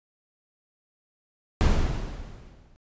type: noise with exponential decay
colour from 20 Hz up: brown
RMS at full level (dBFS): -17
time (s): 1.61-2.76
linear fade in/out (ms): 0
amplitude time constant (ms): 250
effects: resampled to 16000 Hz